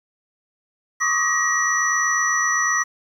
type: tone cluster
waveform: sine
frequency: 1102 / 1163 / 1251 / 1902 / 5920 Hz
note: C#6 / D6 / D#6 / A#6 / F#8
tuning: -11 / -17 / +9 / +34 / 0 cents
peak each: -29 / -28 / -25 / -20 / -24 dBFS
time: 1-2.84 s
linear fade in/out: 20 ms
effects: 8-bit